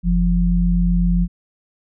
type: tone pair together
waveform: sine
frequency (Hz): 46.25 / 174.61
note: F#1 / F3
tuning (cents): 0 / 0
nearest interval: octave + major seventh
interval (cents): 2300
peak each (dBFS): -16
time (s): 0.03-1.28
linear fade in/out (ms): 50
effects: none